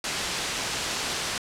white low-pass noise, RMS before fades -30 dBFS, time 0.04-1.38 s, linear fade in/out 2 ms, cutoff 5900 Hz, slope 12 dB/octave, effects low-pass 11000 Hz 12 dB/octave

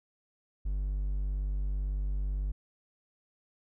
triangle tone, 49 Hz, G1, in tune, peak -27 dBFS, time 0.65-2.52 s, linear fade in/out 10 ms, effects none

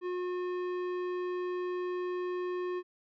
sine tone with tanh clipping, 360 Hz, F#4, 47 cents flat, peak -34 dBFS, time 0.01-2.83 s, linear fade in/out 50 ms, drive 14 dB, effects none

